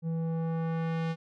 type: tone with low-pass filter sweep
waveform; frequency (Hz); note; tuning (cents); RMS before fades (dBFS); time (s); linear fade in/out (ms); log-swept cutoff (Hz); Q
square; 163.7; E3; -12; -31; 0.02-1.16; 50; 340 to 3900; 0.77
effects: none